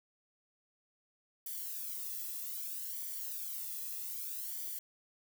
violet noise with flanger, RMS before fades -41 dBFS, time 1.46-4.79 s, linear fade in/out 5 ms, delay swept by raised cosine 0.75 to 1.35 ms, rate 0.63 Hz, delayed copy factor -0.8, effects none

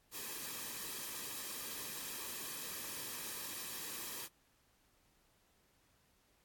white noise with comb filter, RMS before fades -44 dBFS, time 0.11-4.29 s, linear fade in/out 50 ms, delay 1.4 ms, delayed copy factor -0.55, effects pink hiss -73 dBFS RMS until 6.44 s + AAC 64 kbps

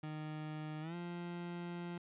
30% pulse tone with pitch glide, 153.9 to 173.75 Hz, D#3 to F3, -19 to -9 cents, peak -39 dBFS, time 0.03-1.98 s, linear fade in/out 5 ms, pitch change +210 cents, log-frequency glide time 0.81-0.95 s, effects resampled to 8000 Hz

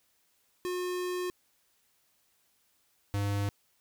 square tone pair in turn, 360 / 101.02 Hz, F#4 / G#2, -47 / -47 cents, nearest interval octave + minor seventh, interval 2200 cents, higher first, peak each -32 / -29 dBFS, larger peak second, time 0.65-1.3 / 3.14-3.49 s, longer first, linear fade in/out 0 ms, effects white hiss -71 dBFS RMS until 3.8 s

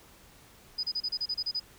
sine tone bursts, 4978 Hz, D#8, in tune, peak -28 dBFS, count 10, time 0.78-1.599 s, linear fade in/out 10 ms, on 54 ms, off 31 ms, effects pink hiss -56 dBFS RMS until 1.78 s

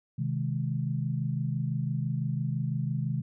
sine chord, Ab major, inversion first, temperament just, 129.78 / 155.74 / 207.7 Hz, C3 / Eb3 / Ab3, -14 / +2 / 0 cents, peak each -30 / -31 / -36 dBFS, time 0.18-3.22 s, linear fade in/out 10 ms, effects none

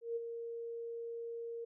sine tone with ADSR envelope, 464.8 Hz, A#4, 5 cents flat, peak -33 dBFS, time 0.01-1.65 s, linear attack 150 ms, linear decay 26 ms, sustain -7 dB, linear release 10 ms, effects none

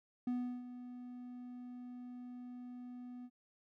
triangle tone with ADSR envelope, 246.9 Hz, B3, in tune, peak -31 dBFS, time 0.27-3.3 s, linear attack 4 ms, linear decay 350 ms, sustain -13 dB, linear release 53 ms, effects none

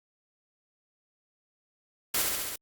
white noise with echo, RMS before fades -27 dBFS, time 2.14-2.22 s, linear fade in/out 5 ms, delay 68 ms, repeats 5, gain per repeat -2 dB, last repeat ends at 2.56 s, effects Opus 48 kbps

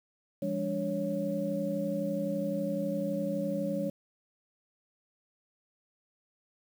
sine tone cluster, 170.8 / 202.7 / 290.3 / 555 Hz, F3 / G#3 / D4 / C#5, -38 / -42 / -20 / +2 cents, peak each -37 / -34 / -36 / -33 dBFS, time 0.42-3.9 s, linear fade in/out 5 ms, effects 9-bit

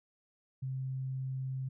sine tone, 131.7 Hz, C3, 12 cents sharp, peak -34 dBFS, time 0.62-1.69 s, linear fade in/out 10 ms, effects none

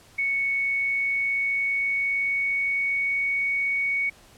sine tone with pitch glide, 2217 to 2231 Hz, C#7 to C#7, 0 to +11 cents, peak -22 dBFS, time 0.18-4.1 s, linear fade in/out 10 ms, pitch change +11 cents, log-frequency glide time 0.46-3.48 s, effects pink hiss -53 dBFS RMS until 4.37 s + low-pass 12000 Hz 12 dB/octave

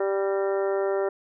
harmonic tone with a mistuned harmonic, 195.8 Hz, G3, 2 cents flat, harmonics 2 / 3 / 4 / 5 / 6 / 7 / 8 / 9, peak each -24 / -28 / -35 / -39 / -43 / -38 / -48 / -42 dBFS, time 0-1.09 s, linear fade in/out 5 ms, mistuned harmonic 9, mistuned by +61 cents, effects none

